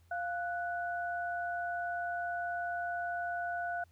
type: tone pair together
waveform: sine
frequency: 698.5 / 1480 Hz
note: F5 / F#6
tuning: 0 / 0 cents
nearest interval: octave + minor second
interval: 1300 cents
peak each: -35 / -38 dBFS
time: 0.11-3.84 s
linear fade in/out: 5 ms
effects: added 85 Hz sine -61 dBFS peak until 3.91 s + pink hiss -72 dBFS RMS until 3.91 s